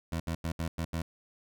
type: tone bursts at uneven times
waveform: 20% pulse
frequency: 82.41 Hz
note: E2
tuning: in tune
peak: -26 dBFS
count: 6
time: 0.12-0.2 / 0.27-0.35 / 0.44-0.52 / 0.59-0.68 / 0.78-0.85 / 0.93-1.02 s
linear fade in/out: 5 ms
effects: none